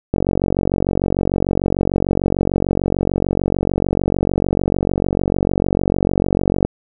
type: click train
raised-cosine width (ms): 2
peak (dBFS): -3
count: 305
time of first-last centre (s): 0.14-6.65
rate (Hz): 46.7
effects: none